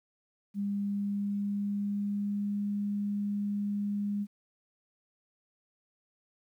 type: tone with pitch glide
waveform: sine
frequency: 201.4 to 204 Hz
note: G3 to G#3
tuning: +47 to -31 cents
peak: -29 dBFS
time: 0.54-4.27 s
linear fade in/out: 50 ms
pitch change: +22 cents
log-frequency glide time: 0.7-2.62 s
effects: 11-bit